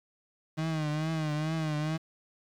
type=tone with vibrato; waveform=35% pulse; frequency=155.56 Hz; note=D#3; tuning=in tune; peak=-27 dBFS; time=0.57-1.98 s; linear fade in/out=20 ms; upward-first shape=triangle; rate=2.3 Hz; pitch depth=81 cents each way; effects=low-pass 6000 Hz 12 dB/octave + 9-bit